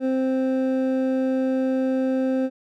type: tone pair together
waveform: triangle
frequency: 261.6 / 523.3 Hz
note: C4 / C5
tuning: 0 / 0 cents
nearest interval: octave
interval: 1200 cents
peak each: -19 / -23 dBFS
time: 0-2.5 s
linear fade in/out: 50 ms
effects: none